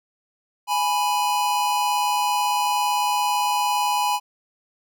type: tone pair together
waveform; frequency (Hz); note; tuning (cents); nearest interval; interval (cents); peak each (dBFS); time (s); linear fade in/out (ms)
square; 830.6 / 988.4; G#5 / B5; 0 / +1; minor third; 301; -23; 0.67-4.2; 50
effects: none